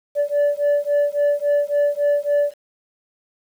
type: beating tone pair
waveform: sine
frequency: 578 / 581.6 Hz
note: D5 / D5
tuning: -28 / -17 cents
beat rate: 3.6 Hz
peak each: -17 dBFS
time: 0.15-2.54 s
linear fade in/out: 50 ms
effects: tanh soft clip ceiling -13 dBFS + 8-bit